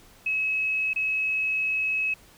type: tone with dropouts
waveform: sine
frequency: 2570 Hz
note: E7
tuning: 45 cents flat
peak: -23 dBFS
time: 0.26-2.14 s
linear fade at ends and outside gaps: 5 ms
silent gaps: 0.934-0.96 s
effects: pink hiss -54 dBFS RMS until 2.37 s